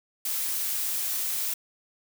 blue noise, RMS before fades -29 dBFS, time 0.25-1.54 s, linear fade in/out 5 ms, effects none

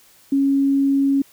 sine tone, 275.8 Hz, C#4, 9 cents flat, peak -14 dBFS, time 0.32-1.22 s, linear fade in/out 5 ms, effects white hiss -52 dBFS RMS until 1.32 s

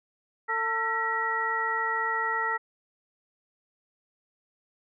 harmonic tone with a mistuned harmonic, 448.2 Hz, A4, 32 cents sharp, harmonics 1 / 2 / 3 / 4, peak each -37 / -31 / -30 / -29 dBFS, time 0.48-2.58 s, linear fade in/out 20 ms, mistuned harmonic 4, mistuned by +110 cents, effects none

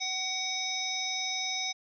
harmonic tone, 752 Hz, F#5, 28 cents sharp, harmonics 1 / 3 / 5 / 7 / 8, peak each -40 / -36 / -35 / -36 / -38 dBFS, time 0-1.73 s, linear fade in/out 20 ms, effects none

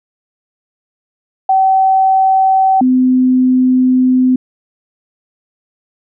sine tone pair in turn, 765 / 255.3 Hz, G5 / C4, -42 / -42 cents, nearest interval octave + perfect fifth, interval 1900 cents, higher first, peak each -7 dBFS, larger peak neither, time 1.49-2.81 / 2.81-4.36 s, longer second, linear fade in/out 5 ms, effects none

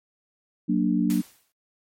sine chord, Gb augmented, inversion none, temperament equal, 185 / 233.1 / 293.7 Hz, Gb3 / Bb3 / D4, 0 / 0 / 0 cents, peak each -24 dBFS, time 0.68-1.22 s, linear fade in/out 20 ms
white noise with exponential decay, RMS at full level -35 dBFS, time 1.1-1.52 s, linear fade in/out 0 ms, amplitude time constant 91 ms
effects MP3 64 kbps

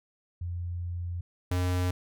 sine / square tone pair in turn, 87.31 / 90.13 Hz, F2 / F#2, 0 / -45 cents, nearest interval minor second, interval 55 cents, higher second, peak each -31 / -26 dBFS, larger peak second, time 0.41-1.21 / 1.51-1.91 s, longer first, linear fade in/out 5 ms, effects none

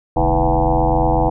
sine tone with frequency modulation, 409.1 Hz, G#4, 26 cents flat, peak -12 dBFS, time 0.16-1.3 s, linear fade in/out 10 ms, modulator 88.3 Hz, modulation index 5.4, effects none

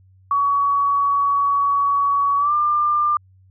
sine tone with pitch glide, 1128 to 1195.1 Hz, C#6 to D6, +30 to +30 cents, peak -15 dBFS, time 0.31-3.17 s, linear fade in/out 2 ms, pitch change +100 cents, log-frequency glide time 2.38-2.53 s, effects added 94 Hz sine -49 dBFS peak until 3.5 s

